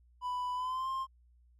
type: tone with pitch glide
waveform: triangle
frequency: 993 to 1058.1 Hz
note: B5 to C6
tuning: +9 to +19 cents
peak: -31 dBFS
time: 0.21-1.07 s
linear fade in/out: 50 ms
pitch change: +110 cents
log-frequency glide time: 0.54-0.89 s
effects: added 60 Hz sine -61 dBFS peak until 1.59 s